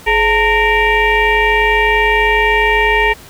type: tone with frequency modulation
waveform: sine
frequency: 1376 Hz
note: F6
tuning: 26 cents flat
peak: -9 dBFS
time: 0.06-3.14 s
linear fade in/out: 20 ms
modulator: 476 Hz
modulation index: 2.4
effects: pink hiss -38 dBFS RMS until 3.29 s